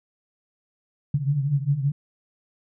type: tone cluster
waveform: sine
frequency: 135.5 / 142.6 / 147.8 Hz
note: C#3 / C#3 / D3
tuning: -39 / +49 / +11 cents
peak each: -25 dBFS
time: 1.14-1.92 s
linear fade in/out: 5 ms
effects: none